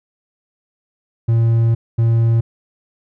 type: tone bursts at uneven times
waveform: triangle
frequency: 114.9 Hz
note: A#2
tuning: 25 cents flat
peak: -9 dBFS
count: 2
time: 1.28-1.75 / 1.98-2.41 s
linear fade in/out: 10 ms
effects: none